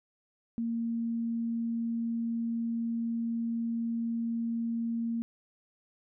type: tone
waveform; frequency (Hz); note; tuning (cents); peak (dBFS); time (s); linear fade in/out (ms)
sine; 231; A#3; -16; -29; 0.58-5.22; 0
effects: none